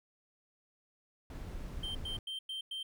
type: noise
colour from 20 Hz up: brown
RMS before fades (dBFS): -42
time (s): 1.3-2.19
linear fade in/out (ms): 2
type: tone bursts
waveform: triangle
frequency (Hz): 3136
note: G7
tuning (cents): 0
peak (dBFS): -36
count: 5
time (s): 1.83-2.83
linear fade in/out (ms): 5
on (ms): 120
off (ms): 100
effects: none